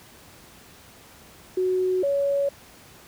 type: tone pair in turn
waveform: sine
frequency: 370 / 561.1 Hz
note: F#4 / C#5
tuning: 0 / +21 cents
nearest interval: perfect fifth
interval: 721 cents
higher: second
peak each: -20 dBFS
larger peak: neither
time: 1.57-2.03 / 2.03-2.49 s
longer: neither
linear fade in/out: 5 ms
effects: pink hiss -49 dBFS RMS until 3.07 s + high-pass 60 Hz 12 dB/octave